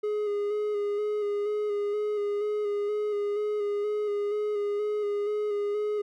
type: tone with vibrato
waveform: triangle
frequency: 415.3 Hz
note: G#4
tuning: in tune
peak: -24 dBFS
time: 0.03-6.02 s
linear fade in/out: 10 ms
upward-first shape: square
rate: 2.1 Hz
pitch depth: 22 cents each way
effects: none